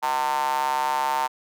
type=tone with high-pass filter; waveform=square; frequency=69.3 Hz; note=C#2; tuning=in tune; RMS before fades=-24 dBFS; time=0.02-1.28 s; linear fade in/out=20 ms; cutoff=890 Hz; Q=7.1; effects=none